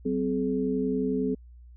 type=tone cluster; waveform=sine; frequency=187.4 / 258.5 / 424.6 Hz; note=F#3 / C4 / G#4; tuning=+22 / -21 / +38 cents; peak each=-31 / -27 / -29 dBFS; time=0.05-1.35 s; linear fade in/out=10 ms; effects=added 60 Hz sine -46 dBFS peak until 1.76 s